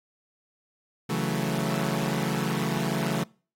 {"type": "chord", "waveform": "sawtooth", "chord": "F# minor seventh", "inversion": "second", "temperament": "equal", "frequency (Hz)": [138.59, 164.81, 185, 220], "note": ["C#3", "E3", "F#3", "A3"], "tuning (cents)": [0, 0, 0, 0], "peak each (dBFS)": -27, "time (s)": [1.09, 3.24], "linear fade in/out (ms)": 10, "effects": ["noise-tail reverb RT60 0.4 s tail -25 dB re dry", "AAC 48 kbps"]}